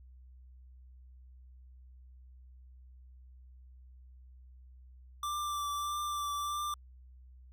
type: tone with vibrato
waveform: square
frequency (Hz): 1174.7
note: D6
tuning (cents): 0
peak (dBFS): -34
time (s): 5.23-6.74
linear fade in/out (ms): 2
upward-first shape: triangle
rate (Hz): 1.6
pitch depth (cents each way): 21
effects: added 63 Hz sine -52 dBFS peak until 7.52 s